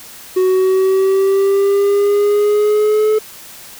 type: exponential sweep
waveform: triangle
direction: up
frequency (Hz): 370 to 432.4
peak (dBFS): -8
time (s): 0.36-3.19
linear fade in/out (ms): 10
effects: white hiss -36 dBFS RMS until 3.79 s